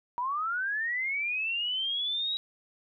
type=linear sweep; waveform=sine; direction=up; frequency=944 to 3861 Hz; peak=-28 dBFS; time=0.18-2.37 s; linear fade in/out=0 ms; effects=none